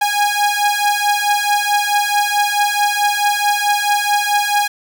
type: beating tone pair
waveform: sawtooth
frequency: 821 / 825.6 Hz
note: G#5 / G#5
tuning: -20 / -10 cents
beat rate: 4.6 Hz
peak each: -13 dBFS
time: 0.01-4.68 s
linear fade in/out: 10 ms
effects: none